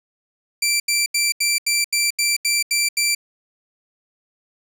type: tone bursts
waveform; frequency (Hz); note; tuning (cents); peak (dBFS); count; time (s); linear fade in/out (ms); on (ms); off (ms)
15% pulse; 2347; D7; -2; -10; 10; 0.62-3.149; 5; 180; 81
effects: none